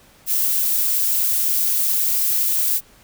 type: noise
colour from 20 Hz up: violet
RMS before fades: -19 dBFS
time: 0.26-2.81 s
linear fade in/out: 50 ms
effects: pink hiss -51 dBFS RMS until 3.03 s